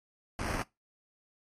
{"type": "noise with sample-and-hold", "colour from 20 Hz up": "pink", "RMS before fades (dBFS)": -35, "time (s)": [0.39, 0.62], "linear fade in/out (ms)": 0, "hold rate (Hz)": 3675, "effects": ["noise-tail reverb RT60 0.2 s tail -21 dB re dry", "AAC 32 kbps"]}